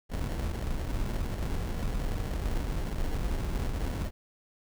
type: noise with sample-and-hold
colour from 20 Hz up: brown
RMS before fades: -31 dBFS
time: 0.09-4.11 s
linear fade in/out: 50 ms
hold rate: 1225 Hz
effects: none